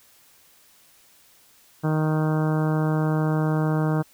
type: harmonic tone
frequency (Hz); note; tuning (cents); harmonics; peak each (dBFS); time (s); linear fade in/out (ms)
155.56; D#3; 0; 1 / 2 / 3 / 4 / 5 / 6 / 7 / 8 / 9 / 10; -21 / -27 / -31 / -33 / -35 / -37 / -38 / -39 / -40 / -41; 1.83-4.03; 20
effects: white hiss -56 dBFS RMS until 4.13 s